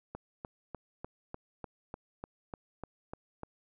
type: click train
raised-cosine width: 1 ms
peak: -26 dBFS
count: 12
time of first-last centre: 0.15-3.434 s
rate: 3.35 Hz
effects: none